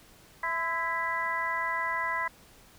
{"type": "harmonic tone with a mistuned harmonic", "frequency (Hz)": 329.6, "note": "E4", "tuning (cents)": 0, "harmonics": [2, 3, 4, 5, 6], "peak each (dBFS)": [-41, -31, -39, -36, -32], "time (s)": [0.43, 2.28], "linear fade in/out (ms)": 5, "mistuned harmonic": 3, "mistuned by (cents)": 40, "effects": ["pink hiss -56 dBFS RMS until 2.78 s"]}